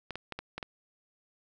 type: clicks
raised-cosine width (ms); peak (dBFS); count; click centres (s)
0.3; -21; 6; 0.107 / 0.156 / 0.323 / 0.39 / 0.58 / 0.628
effects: none